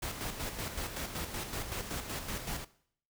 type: noise with tremolo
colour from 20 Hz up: pink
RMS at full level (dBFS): -37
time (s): 0.02-2.65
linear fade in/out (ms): 10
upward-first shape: square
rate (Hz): 5.3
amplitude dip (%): 50
effects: noise-tail reverb RT60 0.6 s tail -18 dB re dry